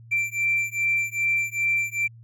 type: beating tone pair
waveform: triangle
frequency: 2349 / 2351.5 Hz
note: D7 / D7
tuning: 0 / +2 cents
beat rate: 2.5 Hz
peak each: -22 dBFS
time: 0.11-2.08 s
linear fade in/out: 20 ms
effects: tanh soft clip ceiling -16 dBFS + added 115 Hz sine -44 dBFS peak until 2.23 s